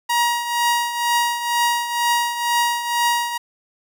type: tone with tremolo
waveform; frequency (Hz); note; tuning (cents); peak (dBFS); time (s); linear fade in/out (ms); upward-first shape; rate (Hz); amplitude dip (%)
sawtooth; 950; A#5; +33; -11; 0.09-3.38; 10; triangle; 2.1; 70
effects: none